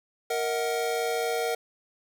square chord, D# minor, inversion second, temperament equal with one note detuned, 466.2 / 635.7 / 740 Hz, A#4 / D#5 / F#5, 0 / +37 / 0 cents, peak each -29 / -34 / -32 dBFS, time 0.3-1.55 s, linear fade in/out 5 ms, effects none

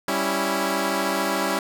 10% pulse chord, C# diminished, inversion second, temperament equal, 196 / 277.2 / 329.6 Hz, G3 / C#4 / E4, 0 / 0 / 0 cents, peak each -18 dBFS, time 0.08-1.59 s, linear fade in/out 2 ms, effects none

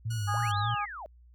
sine tone with vibrato, 107.7 Hz, A2, 37 cents flat, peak -29 dBFS, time 0.05-0.75 s, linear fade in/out 10 ms, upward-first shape sine, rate 3.4 Hz, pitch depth 120 cents each way
10% pulse tone, 1454 Hz, F#6, 31 cents flat, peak -32 dBFS, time 0.1-0.52 s, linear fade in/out 10 ms
harmonic tone, 411.7 Hz, G#4, 15 cents flat, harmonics 2 / 3 / 4, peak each -33 / -31 / -38 dBFS, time 0.27-0.86 s, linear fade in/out 20 ms
sine linear two-way sweep, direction up then down, 490.4 to 4116 to 564 Hz, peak -38 dBFS, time 0.34-1.06 s, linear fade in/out 0 ms, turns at 0.58 s
effects added 60 Hz sine -53 dBFS peak until 1.34 s

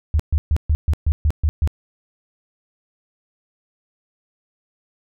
sine tone bursts, 76 Hz, D#2, 40 cents flat, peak -13 dBFS, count 9, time 0.14-1.675 s, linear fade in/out 0 ms, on 55 ms, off 130 ms, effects none

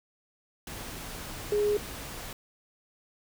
sine tone in noise, 415.3 Hz, G#4, in tune, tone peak -23 dBFS, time 1.52-1.77 s, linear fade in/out 2 ms, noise pink, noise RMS -40 dBFS, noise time 0.67-2.33 s, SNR +14 dB, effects none

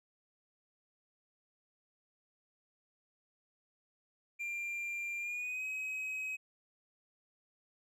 triangle tone with pitch glide, 2383 to 2539 Hz, D7 to D#7, +25 to +34 cents, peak -35 dBFS, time 4.39-6.37 s, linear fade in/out 20 ms, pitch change +109 cents, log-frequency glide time 5.18-5.65 s, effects none

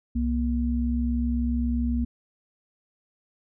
sine tone pair together, 65.45 / 238 Hz, C2 / A#3, +1 / +36 cents, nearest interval octave + minor seventh, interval 2235 cents, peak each -25 dBFS, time 0.15-2.05 s, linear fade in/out 10 ms, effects none

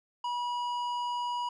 sine tone with tanh clipping, 970 Hz, B5, 31 cents flat, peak -32 dBFS, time 0.24-1.49 s, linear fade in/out 5 ms, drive 11 dB, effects none

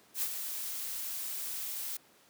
blue noise with ADSR envelope, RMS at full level -31 dBFS, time 0.14-1.97 s, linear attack 84 ms, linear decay 52 ms, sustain -7 dB, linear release 5 ms, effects pink hiss -62 dBFS RMS until 2.29 s + high-pass 200 Hz 12 dB/octave

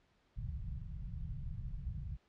pink low-pass noise, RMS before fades -42 dBFS, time 0.36-2.17 s, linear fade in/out 10 ms, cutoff 160 Hz, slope 48 dB/octave, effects pink hiss -73 dBFS RMS until 2.28 s + low-pass 4000 Hz 12 dB/octave

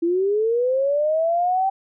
sine linear sweep, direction up, 329.6 to 780 Hz, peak -17 dBFS, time 0.02-1.7 s, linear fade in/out 10 ms, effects none

